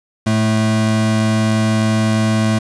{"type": "tone pair together", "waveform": "square", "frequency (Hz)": [110, 218.4], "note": ["A2", "A3"], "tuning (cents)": [0, -13], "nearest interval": "octave", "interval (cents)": 1187, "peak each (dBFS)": [-17, -16], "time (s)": [0.26, 2.59], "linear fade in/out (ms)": 10, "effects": ["resampled to 22050 Hz", "8-bit"]}